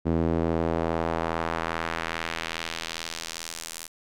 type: tone with band-pass filter sweep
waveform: sawtooth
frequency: 82.41 Hz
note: E2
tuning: in tune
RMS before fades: -29 dBFS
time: 0.05-3.88 s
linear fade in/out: 20 ms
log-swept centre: 290 to 9300 Hz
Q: 0.98
effects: none